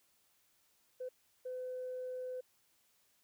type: tone bursts at uneven times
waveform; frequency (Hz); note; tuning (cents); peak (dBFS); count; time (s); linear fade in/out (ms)
sine; 507; B4; +45; -38; 2; 1-1.09 / 1.45-2.41; 10
effects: tanh soft clip ceiling -35 dBFS + white hiss -73 dBFS RMS until 3.23 s